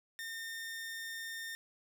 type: tone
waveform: sawtooth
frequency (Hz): 1819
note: A#6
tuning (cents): -43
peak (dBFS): -37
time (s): 0.19-1.55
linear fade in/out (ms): 0
effects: none